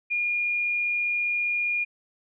sine tone, 2425 Hz, D#7, 45 cents flat, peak -23 dBFS, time 0.1-1.85 s, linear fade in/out 20 ms, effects none

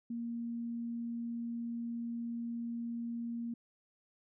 sine tone, 234.2 Hz, A#3, 8 cents sharp, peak -36 dBFS, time 0.1-3.54 s, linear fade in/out 5 ms, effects none

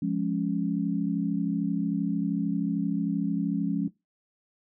sine chord, Db major, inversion first, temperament equal, 174.61 / 207.7 / 277.2 Hz, F3 / Ab3 / Db4, 0 / 0 / 0 cents, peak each -29 dBFS, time 0.02-3.88 s, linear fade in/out 5 ms, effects noise-tail reverb RT60 0.2 s tail -18 dB re dry

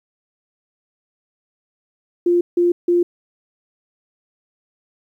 sine tone bursts, 349.2 Hz, F4, in tune, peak -12 dBFS, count 3, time 2.26-3.03 s, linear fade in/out 5 ms, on 150 ms, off 160 ms, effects 9-bit

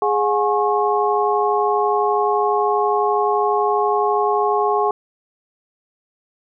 sine tone cluster, 415.8 / 724 / 836 / 1087 Hz, G#4 / F#5 / G#5 / C#6, +2 / -38 / +11 / -34 cents, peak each -19 / -22 / -21 / -21 dBFS, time 0.02-4.91 s, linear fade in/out 2 ms, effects none

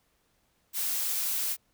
blue noise, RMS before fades -30 dBFS, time 0.73-1.57 s, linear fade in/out 50 ms, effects pink hiss -71 dBFS RMS until 1.73 s

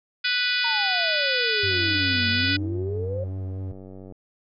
harmonic tone, 493.9 Hz, B4, in tune, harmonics 3 / 4 / 5 / 6 / 7 / 8 / 9 / 10, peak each -26 / -31 / -28 / -32 / -29 / -32 / -31 / -31 dBFS, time 0.24-2.57 s, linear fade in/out 10 ms
sine exponential two-way sweep, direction down then up, 946 to 227.9 to 549 Hz, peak -28 dBFS, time 0.64-3.24 s, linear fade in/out 5 ms, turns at 2.29 s
triangle tone with vibrato, 94.5 Hz, F#2, 37 cents sharp, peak -26 dBFS, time 1.63-3.72 s, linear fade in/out 5 ms, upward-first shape sine, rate 4.7 Hz, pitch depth 33 cents each way
click train, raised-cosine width 2 ms, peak -29 dBFS, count 230, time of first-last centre 1.71-4.123 s, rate 94.9 Hz
effects none

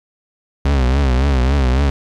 40% pulse tone with vibrato, 66.4 Hz, C2, 26 cents sharp, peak -11 dBFS, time 0.65-1.9 s, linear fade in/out 5 ms, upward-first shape triangle, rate 3.6 Hz, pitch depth 150 cents each way, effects low-pass 5000 Hz 12 dB/octave + 8-bit

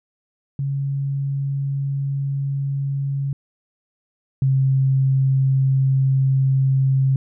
sine tone pair in turn, 138.59 / 133.95 Hz, C#3 / C3, 0 / +41 cents, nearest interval minor second, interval 59 cents, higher first, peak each -20 / -14 dBFS, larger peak second, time 0.59-3.33 / 4.42-7.16 s, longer neither, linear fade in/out 2 ms, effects none

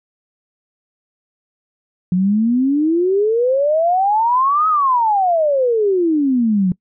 sine exponential two-way sweep, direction up then down, 176.3 to 1289 to 176.3 Hz, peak -12 dBFS, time 2.12-6.72 s, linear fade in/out 2 ms, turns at 4.68 s, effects noise-tail reverb RT60 0.1 s tail -23 dB re dry

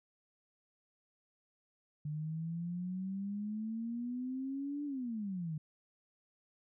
sine exponential two-way sweep, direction up then down, 148.6 to 293.7 to 150.2 Hz, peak -36 dBFS, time 2.05-5.58 s, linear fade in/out 5 ms, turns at 4.85 s, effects none

